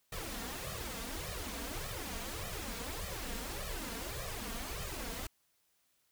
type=noise with flanger; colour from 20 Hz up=pink; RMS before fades=-41 dBFS; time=0.12-5.27 s; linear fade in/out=5 ms; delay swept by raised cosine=1.6 to 4.4 ms; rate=1.7 Hz; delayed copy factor=+0.95; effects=white hiss -75 dBFS RMS until 6.11 s